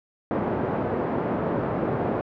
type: band-pass noise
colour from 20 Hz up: white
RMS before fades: -26 dBFS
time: 0.31-2.21 s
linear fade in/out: 0 ms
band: 110 to 580 Hz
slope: 12 dB/octave
effects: low-pass 2000 Hz 12 dB/octave